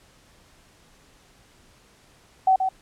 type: tone with echo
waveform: sine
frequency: 758 Hz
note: F#5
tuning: 42 cents sharp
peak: -14 dBFS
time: 2.47-2.56 s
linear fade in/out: 5 ms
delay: 130 ms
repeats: 1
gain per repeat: -6 dB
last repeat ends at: 2.69 s
effects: pink hiss -56 dBFS RMS until 2.81 s + low-pass 10000 Hz 12 dB/octave